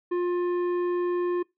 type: tone with tanh clipping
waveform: sine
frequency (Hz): 353.5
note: F4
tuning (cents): +21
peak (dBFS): -25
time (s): 0.11-1.43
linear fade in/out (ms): 10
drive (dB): 10
effects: noise-tail reverb RT60 0.2 s tail -24 dB re dry